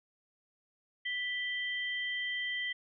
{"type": "tone pair together", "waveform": "sine", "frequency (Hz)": [1975.5, 3140], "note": ["B6", "G7"], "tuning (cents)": [0, 2], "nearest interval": "minor sixth", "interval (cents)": 802, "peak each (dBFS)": [-34, -38], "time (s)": [1.05, 2.73], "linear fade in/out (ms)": 10, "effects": []}